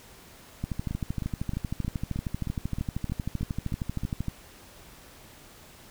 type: two click trains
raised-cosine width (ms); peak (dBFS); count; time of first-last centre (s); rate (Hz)
5; -17 / -19; 48 / 11; 0.64-4.283 / 0.91-4.035; 12.9 / 3.2
effects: pink hiss -51 dBFS RMS until 5.9 s